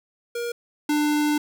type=tone pair in turn; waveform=square; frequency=473.9 / 297.9 Hz; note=A#4 / D4; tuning=+28 / +25 cents; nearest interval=minor sixth; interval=803 cents; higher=first; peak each=-27 / -20 dBFS; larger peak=second; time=0.35-0.52 / 0.89-1.38 s; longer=second; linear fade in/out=5 ms; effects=9-bit